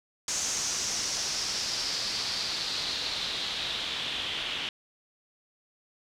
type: noise with low-pass filter sweep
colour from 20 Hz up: white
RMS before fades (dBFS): -32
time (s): 0.28-4.69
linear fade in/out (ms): 2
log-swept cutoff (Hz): 6600 to 3100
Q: 3.9
effects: none